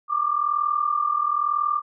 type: tone pair together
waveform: sine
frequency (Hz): 1159 / 1200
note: D6 / D6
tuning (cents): -23 / +37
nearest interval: minor second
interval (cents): 60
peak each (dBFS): -24 / -22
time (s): 0.08-1.82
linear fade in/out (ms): 50
effects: none